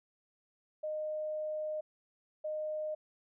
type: tone bursts at uneven times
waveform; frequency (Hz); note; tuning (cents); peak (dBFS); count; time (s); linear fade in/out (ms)
sine; 615; D#5; -20; -34; 2; 0.83-1.81 / 2.44-2.95; 10
effects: none